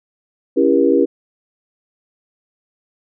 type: chord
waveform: sine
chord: C# diminished seventh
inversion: none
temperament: just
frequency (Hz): 277.2 / 332.6 / 399.1 / 479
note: C#4 / E4 / G4 / Bb4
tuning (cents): 0 / +16 / +31 / +47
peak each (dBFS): -16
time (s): 0.56-1.06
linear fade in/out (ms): 20
effects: none